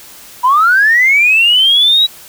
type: linear sweep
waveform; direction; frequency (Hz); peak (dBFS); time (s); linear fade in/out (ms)
sine; up; 956 to 3900; -5; 0.43-2.07; 20
effects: tanh soft clip ceiling -1 dBFS + white hiss -36 dBFS RMS until 2.28 s